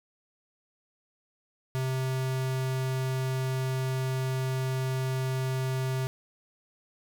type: tone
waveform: square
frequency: 130.81 Hz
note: C3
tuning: in tune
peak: -28 dBFS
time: 1.75-6.07 s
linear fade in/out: 0 ms
effects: none